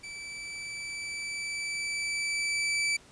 sawtooth tone with level ramp, 2315 Hz, D7, 25 cents flat, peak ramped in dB -36 to -22 dBFS, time 0.03-2.97 s, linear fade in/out 10 ms, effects pink hiss -56 dBFS RMS until 3.11 s + resampled to 22050 Hz

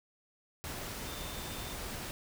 sine tone in noise, 3582 Hz, A7, 30 cents sharp, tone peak -50 dBFS, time 1.07-1.73 s, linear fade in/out 0 ms, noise pink, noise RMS -41 dBFS, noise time 0.64-2.11 s, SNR -12 dB, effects none

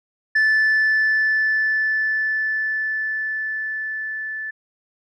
sine tone with level ramp, 1749 Hz, A6, 11 cents flat, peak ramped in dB -11 to -26 dBFS, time 0.35-4.51 s, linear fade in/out 10 ms, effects tanh soft clip ceiling -13 dBFS

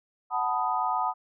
sine chord, B dominant seventh, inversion second, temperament equal, 740 / 880 / 987.8 / 1244.5 Hz, F#5 / A5 / B5 / D#6, 0 / 0 / 0 / 0 cents, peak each -30 dBFS, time 0.3-1.14 s, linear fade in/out 50 ms, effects none

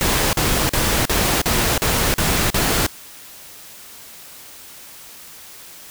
pink noise bursts, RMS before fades -18 dBFS, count 8, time 0.01-2.864 s, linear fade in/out 0 ms, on 320 ms, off 42 ms, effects white hiss -40 dBFS RMS until 5.9 s

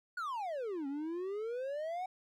triangle exponential two-way sweep, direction down then up, 1496 to 270 to 760 Hz, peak -34 dBFS, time 0.17-2.06 s, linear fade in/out 5 ms, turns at 0.87 s, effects none

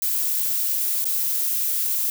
violet noise with dropouts, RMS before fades -23 dBFS, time 0.02-2.1 s, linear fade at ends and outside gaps 1 ms, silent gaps 1.044-1.054 s, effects none

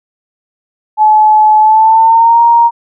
sine tone with pitch glide, 858 to 935.7 Hz, A5 to A#5, -44 to +6 cents, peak -3 dBFS, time 0.97-2.71 s, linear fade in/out 50 ms, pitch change +150 cents, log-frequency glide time 1.59-2.41 s, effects none

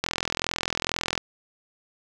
click train, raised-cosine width 0.2 ms, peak -7 dBFS, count 49, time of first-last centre 0.04-1.177 s, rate 42.2 Hz, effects none

